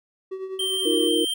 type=tone with tremolo; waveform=triangle; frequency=380 Hz; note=F#4; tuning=46 cents sharp; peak=-25 dBFS; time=0.31-1.09 s; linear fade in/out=10 ms; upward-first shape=triangle; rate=9.9 Hz; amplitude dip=65%
type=tone with vibrato; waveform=square; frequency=3136 Hz; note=G7; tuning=in tune; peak=-24 dBFS; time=0.59-1.34 s; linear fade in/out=5 ms; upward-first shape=triangle; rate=6 Hz; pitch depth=10 cents each way
type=chord; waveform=sine; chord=Eb suspended second; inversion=none; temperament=equal; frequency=311.1 / 349.2 / 466.2 Hz; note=Eb4 / F4 / Bb4; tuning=0 / 0 / 0 cents; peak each=-24 dBFS; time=0.85-1.25 s; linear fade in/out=10 ms
effects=none